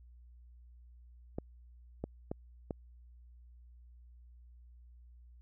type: clicks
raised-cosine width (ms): 2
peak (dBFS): -23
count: 4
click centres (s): 1.385 / 2.04 / 2.315 / 2.708
effects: added 60 Hz sine -54 dBFS peak until 5.41 s

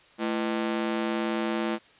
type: ring-modulated tone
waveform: sawtooth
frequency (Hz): 278.3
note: C#4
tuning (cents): +7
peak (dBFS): -19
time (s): 0.18-1.79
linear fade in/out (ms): 50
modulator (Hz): 58.9
effects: white hiss -56 dBFS RMS until 1.99 s + resampled to 8000 Hz

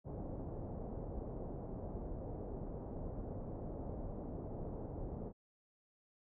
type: low-pass noise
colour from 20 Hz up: pink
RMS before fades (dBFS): -44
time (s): 0.04-5.33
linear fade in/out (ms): 50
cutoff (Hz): 700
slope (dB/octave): 24
effects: none

